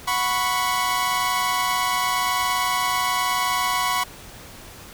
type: chord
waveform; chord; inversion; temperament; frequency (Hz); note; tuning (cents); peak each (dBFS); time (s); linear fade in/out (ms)
sawtooth; F# suspended fourth; none; equal with one note detuned; 736.2 / 987.8 / 1108.7; F#5 / B5 / C#6; -9 / 0 / 0; -25 / -20 / -20; 0.07-4.04; 10
effects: pink hiss -42 dBFS RMS until 4.93 s